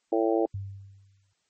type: harmonic tone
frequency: 111.9 Hz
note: A2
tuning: 30 cents sharp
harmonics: 3 / 4 / 5 / 6 / 7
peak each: -25 / -27 / -29 / -31 / -32 dBFS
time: 0.12-0.46 s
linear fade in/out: 5 ms
type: tone with exponential decay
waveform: sine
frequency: 98.3 Hz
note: G2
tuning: 5 cents sharp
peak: -29 dBFS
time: 0.54-1.33 s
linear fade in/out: 5 ms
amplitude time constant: 170 ms
effects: white hiss -74 dBFS RMS until 1.49 s + MP3 32 kbps